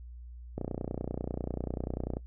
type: click train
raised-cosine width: 2 ms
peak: -20 dBFS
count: 49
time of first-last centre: 0.58-2.169 s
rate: 30.2 Hz
effects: noise-tail reverb RT60 0.1 s tail -21 dB re dry + added 60 Hz sine -43 dBFS peak until 2.26 s